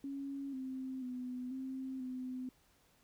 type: tone with pitch steps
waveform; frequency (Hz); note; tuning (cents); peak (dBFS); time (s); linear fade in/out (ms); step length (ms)
sine; 276.7 / 261.4 / 250.8 / 263.1 / 255.1; C#4 / C4 / B3 / C4 / C4; -3 / -1 / +27 / +10 / -44; -39; 0.04-2.49; 2; 490
effects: pink hiss -70 dBFS RMS until 3.03 s